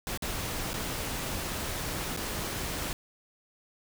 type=noise with dropouts; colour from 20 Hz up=pink; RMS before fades=-34 dBFS; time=0.07-2.93 s; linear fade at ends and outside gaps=1 ms; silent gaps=0.175-0.222 / 0.733-0.74 / 2.165-2.172 s; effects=none